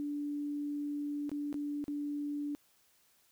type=tone with dropouts; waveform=sine; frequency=291.1 Hz; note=D4; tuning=15 cents flat; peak=-34 dBFS; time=0-2.55 s; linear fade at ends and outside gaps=0 ms; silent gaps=1.294-1.316 / 1.528-1.542 / 1.841-1.881 s; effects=white hiss -69 dBFS RMS until 3.31 s